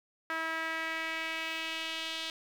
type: tone with band-pass filter sweep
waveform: sawtooth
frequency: 323.5 Hz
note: E4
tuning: 32 cents flat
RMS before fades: -36 dBFS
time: 0.3-2.3 s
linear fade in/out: 0 ms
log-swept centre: 1600 to 3500 Hz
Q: 2.4
effects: 9-bit